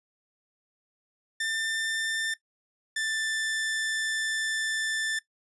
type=tone pair in turn; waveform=sawtooth; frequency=1790 / 1769.4 Hz; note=A6 / A6; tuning=+29 / +9 cents; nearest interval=unison; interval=20 cents; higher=first; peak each=-24 / -24 dBFS; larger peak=neither; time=1.4-2.34 / 2.96-5.19 s; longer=second; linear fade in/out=5 ms; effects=noise-tail reverb RT60 0.1 s tail -17 dB re dry + resampled to 24000 Hz